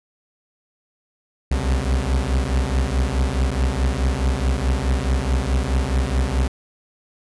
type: beating tone pair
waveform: 40% pulse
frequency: 63 / 67.7 Hz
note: B1 / C#2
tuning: +35 / -40 cents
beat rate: 4.7 Hz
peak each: -20 dBFS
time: 1.51-6.48 s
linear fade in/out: 5 ms
effects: resampled to 24000 Hz